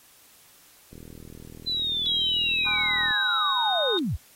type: click train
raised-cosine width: 3 ms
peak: -31 dBFS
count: 89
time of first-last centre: 0.93-3.108 s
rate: 40.4 Hz
type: linear sweep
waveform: sine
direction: down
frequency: 4048 to 43.96 Hz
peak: -24 dBFS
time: 1.66-4.17 s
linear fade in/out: 20 ms
type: tone with pitch glide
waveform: sine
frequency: 3841 to 3704 Hz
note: B7 to A#7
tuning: -49 to -12 cents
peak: -25 dBFS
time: 2.06-3.99 s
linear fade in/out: 0 ms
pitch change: -63 cents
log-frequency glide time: 3.3-3.73 s
type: chord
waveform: sine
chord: Ab dominant seventh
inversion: none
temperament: just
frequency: 830.6 / 1038.3 / 1245.9 / 1495.1 Hz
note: Ab5 / C6 / Eb6 / Gb6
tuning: 0 / -14 / +2 / +18 cents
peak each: -36 / -36 / -37 / -32 dBFS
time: 2.66-3.98 s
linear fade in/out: 10 ms
effects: white hiss -55 dBFS RMS until 4.35 s + AAC 48 kbps